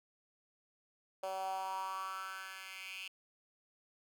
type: tone with high-pass filter sweep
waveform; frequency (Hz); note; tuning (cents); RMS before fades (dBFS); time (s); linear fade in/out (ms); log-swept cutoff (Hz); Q
10% pulse; 190.2; F#3; +48; -42; 1.23-3.08; 5; 610 to 2700; 5.4
effects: none